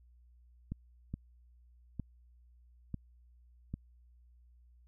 clicks, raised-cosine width 5 ms, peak -25 dBFS, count 5, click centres 0.72 / 1.14 / 1.997 / 2.943 / 3.74 s, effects added 60 Hz sine -59 dBFS peak until 4.87 s

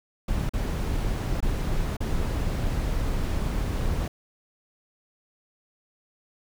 brown noise with dropouts, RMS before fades -26 dBFS, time 0.28-4.08 s, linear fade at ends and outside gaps 5 ms, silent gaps 0.494-0.535 / 1.405-1.425 / 1.968-2.004 s, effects none

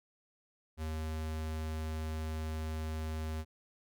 square tone, 78.7 Hz, D#2, 20 cents sharp, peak -36 dBFS, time 0.77-3.45 s, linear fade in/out 50 ms, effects none

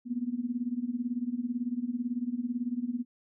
sine tone with tremolo, 242.8 Hz, B3, 29 cents flat, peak -26 dBFS, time 0.05-3.05 s, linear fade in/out 50 ms, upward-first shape sine, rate 18 Hz, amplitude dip 85%, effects none

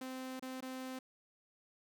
sawtooth tone with dropouts, 259.2 Hz, C4, 16 cents flat, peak -38 dBFS, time 0.01-0.99 s, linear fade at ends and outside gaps 5 ms, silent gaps 0.396-0.424 / 0.607-0.624 s, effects none

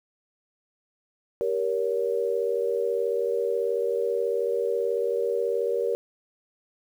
sine chord, G diminished, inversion none, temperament just, 392 / 470.4 / 564.5 Hz, G4 / Bb4 / Db5, 0 / +16 / +31 cents, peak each -29 / -25 / -30 dBFS, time 1.41-5.95 s, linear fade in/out 0 ms, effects 9-bit

